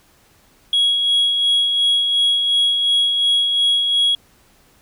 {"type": "tone with tremolo", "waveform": "sine", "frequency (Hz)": 3320, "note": "G#7", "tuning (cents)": -1, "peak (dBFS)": -10, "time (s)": [0.73, 4.15], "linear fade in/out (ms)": 2, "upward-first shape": "sine", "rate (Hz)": 2.8, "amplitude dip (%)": 45, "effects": ["tanh soft clip ceiling -11 dBFS", "pink hiss -54 dBFS RMS until 4.81 s"]}